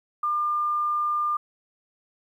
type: tone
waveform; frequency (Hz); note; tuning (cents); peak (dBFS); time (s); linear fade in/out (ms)
sine; 1200; D6; +37; -22; 0.23-1.37; 5
effects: 10-bit